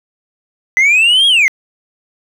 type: linear two-way sweep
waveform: sine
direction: up then down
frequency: 2000 to 3322 to 2013 Hz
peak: -4 dBFS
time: 0.77-1.48 s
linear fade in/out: 0 ms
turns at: 1.27 s
effects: tanh soft clip ceiling -6 dBFS + 7-bit